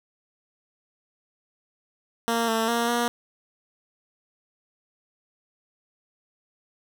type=tone with pitch steps; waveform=10% pulse; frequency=231.2 / 224.6 / 234.4 / 238.4 Hz; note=A#3 / A3 / A#3 / A#3; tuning=-14 / +36 / +10 / +39 cents; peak=-14 dBFS; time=2.28-3.08 s; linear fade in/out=0 ms; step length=200 ms; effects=none